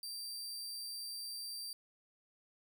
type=tone; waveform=sawtooth; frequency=4694 Hz; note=D8; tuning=2 cents flat; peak=-39 dBFS; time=0.03-1.73 s; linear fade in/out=2 ms; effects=none